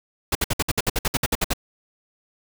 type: noise bursts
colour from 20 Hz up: pink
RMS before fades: -21 dBFS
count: 14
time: 0.32-1.535 s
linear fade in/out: 5 ms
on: 32 ms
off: 59 ms
effects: none